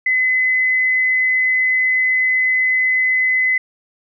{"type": "tone", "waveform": "sine", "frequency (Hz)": 2027, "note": "B6", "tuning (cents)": 45, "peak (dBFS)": -13, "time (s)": [0.06, 3.58], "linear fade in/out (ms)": 5, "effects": []}